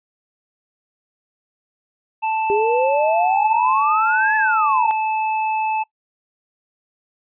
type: tone with pitch glide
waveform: square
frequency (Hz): 880 to 872.4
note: A5 to A5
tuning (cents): 0 to -15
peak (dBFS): -19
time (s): 2.22-5.84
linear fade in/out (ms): 20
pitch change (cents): -15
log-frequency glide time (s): 2.78-3.04
type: exponential two-way sweep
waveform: sine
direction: up then down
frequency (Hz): 399.1 to 1741 to 855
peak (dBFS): -16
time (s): 2.5-4.91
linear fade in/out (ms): 0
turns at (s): 4.36
effects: noise-tail reverb RT60 0.1 s tail -21 dB re dry + resampled to 8000 Hz